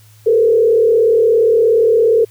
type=tone with frequency modulation; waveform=sine; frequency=452.3 Hz; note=A4; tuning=48 cents sharp; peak=-8 dBFS; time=0.26-2.25 s; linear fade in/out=10 ms; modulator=37.1 Hz; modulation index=0.92; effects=added 107 Hz sine -43 dBFS peak until 2.3 s + white hiss -50 dBFS RMS until 2.3 s